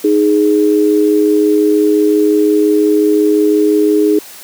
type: tone pair together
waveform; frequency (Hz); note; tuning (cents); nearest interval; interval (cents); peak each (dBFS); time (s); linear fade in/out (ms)
sine; 311.1 / 416.8; D#4 / G#4; 0 / +6; perfect fourth; 506; -10; 0.04-4.19; 5
effects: white hiss -34 dBFS RMS until 4.43 s + high-pass 200 Hz 12 dB/octave